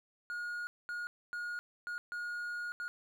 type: tone bursts at uneven times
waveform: triangle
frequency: 1436 Hz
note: F6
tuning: 48 cents sharp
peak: -35 dBFS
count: 6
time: 0.3-0.67 / 0.89-1.07 / 1.33-1.59 / 1.87-1.98 / 2.12-2.72 / 2.8-2.88 s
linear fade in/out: 0 ms
effects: none